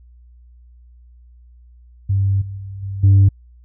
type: tone with level steps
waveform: sine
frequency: 98 Hz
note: G2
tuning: in tune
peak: -13 / -26 / -28 / -23 / -5 dBFS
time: 2.09-3.29 s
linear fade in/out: 10 ms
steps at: 2.41 / 2.57 / 2.82 / 3.03 s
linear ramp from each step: 10 ms
effects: tanh soft clip ceiling -6 dBFS + added 60 Hz sine -43 dBFS peak until 3.64 s